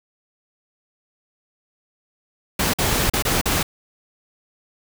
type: noise with dropouts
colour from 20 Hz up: pink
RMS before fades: -20 dBFS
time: 2.59-3.63 s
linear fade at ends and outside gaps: 5 ms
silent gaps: 2.736-2.785 / 3.099-3.135 / 3.224-3.25 / 3.414-3.456 s
effects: none